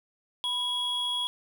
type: tone pair together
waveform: triangle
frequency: 987.8 / 3325 Hz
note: B5 / G#7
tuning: 0 / +1 cents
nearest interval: octave + major sixth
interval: 2101 cents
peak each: -35 / -26 dBFS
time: 0.44-1.27 s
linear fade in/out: 0 ms
effects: 10-bit